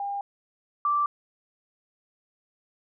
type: tone pair in turn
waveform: sine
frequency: 803 / 1170 Hz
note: G5 / D6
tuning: +41 / -7 cents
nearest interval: perfect fifth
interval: 652 cents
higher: second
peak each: -28 / -21 dBFS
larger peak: second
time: 0-0.21 / 0.85-1.06 s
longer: neither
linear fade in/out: 2 ms
effects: none